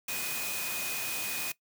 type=tone in noise; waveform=sine; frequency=2489 Hz; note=D#7; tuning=in tune; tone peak=-38 dBFS; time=0.08-1.52 s; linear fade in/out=5 ms; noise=white; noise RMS=-35 dBFS; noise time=0.08-1.52 s; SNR=-6 dB; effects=noise-tail reverb RT60 0.1 s tail -19 dB re dry + high-pass 100 Hz 12 dB/octave